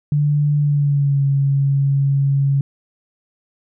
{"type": "tone with pitch glide", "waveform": "sine", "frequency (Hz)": [146.83, 138.75], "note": ["D3", "C#3"], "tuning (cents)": [0, 2], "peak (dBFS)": -13, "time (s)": [0.12, 2.61], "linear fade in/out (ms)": 2, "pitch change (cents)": -98, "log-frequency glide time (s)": [0.59, 1.24], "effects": []}